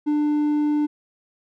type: tone with hard clipping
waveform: sine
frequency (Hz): 297.4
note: D4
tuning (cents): +22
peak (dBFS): -19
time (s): 0.06-0.87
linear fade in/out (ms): 20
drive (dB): 3
effects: none